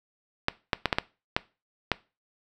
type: clicks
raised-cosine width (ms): 0.3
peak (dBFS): -6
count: 7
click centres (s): 0.484 / 0.732 / 0.857 / 0.928 / 0.985 / 1.365 / 1.917
effects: noise-tail reverb RT60 0.3 s tail -20 dB re dry